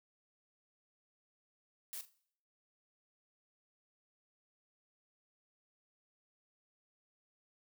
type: noise with echo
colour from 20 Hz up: blue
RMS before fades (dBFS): -44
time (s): 1.93-2.01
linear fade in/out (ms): 0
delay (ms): 42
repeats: 2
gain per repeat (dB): -13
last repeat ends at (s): 2.094
effects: noise-tail reverb RT60 0.6 s tail -19 dB re dry